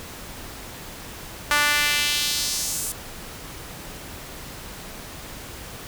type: tone with high-pass filter sweep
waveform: sawtooth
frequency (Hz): 293.5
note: D4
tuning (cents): -1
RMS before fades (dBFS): -23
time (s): 1.51-2.92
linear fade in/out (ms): 2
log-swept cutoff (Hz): 1300 to 9100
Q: 1.5
effects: pink hiss -38 dBFS RMS until 5.87 s